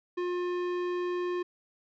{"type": "tone with tanh clipping", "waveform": "sine", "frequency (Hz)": 356, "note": "F4", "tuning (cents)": 33, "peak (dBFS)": -31, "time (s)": [0.17, 1.43], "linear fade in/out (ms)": 10, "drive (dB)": 16, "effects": []}